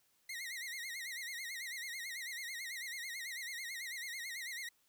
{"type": "tone with vibrato", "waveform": "sawtooth", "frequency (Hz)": 2000, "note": "B6", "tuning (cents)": 21, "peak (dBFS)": -38, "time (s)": [0.29, 4.69], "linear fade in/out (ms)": 5, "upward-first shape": "sine", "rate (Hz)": 9.1, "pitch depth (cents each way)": 140, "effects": ["white hiss -74 dBFS RMS until 4.88 s"]}